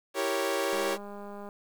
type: chord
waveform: sawtooth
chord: E diminished seventh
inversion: none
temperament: equal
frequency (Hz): 329.6 / 392 / 466.2 / 554.4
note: E4 / G4 / Bb4 / Db5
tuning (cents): 0 / 0 / 0 / 0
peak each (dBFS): -32 / -28 / -31 / -27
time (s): 0.14-0.98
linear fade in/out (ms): 50
type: click train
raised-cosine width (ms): 1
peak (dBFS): -30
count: 155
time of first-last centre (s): 0.73-1.489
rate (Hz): 203
effects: 9-bit